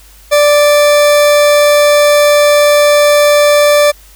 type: tone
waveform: 40% pulse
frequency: 587 Hz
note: D5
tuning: 1 cent flat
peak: -4 dBFS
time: 0.31-3.92 s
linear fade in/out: 20 ms
effects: added 50 Hz sine -39 dBFS peak until 4.15 s + white hiss -42 dBFS RMS until 4.15 s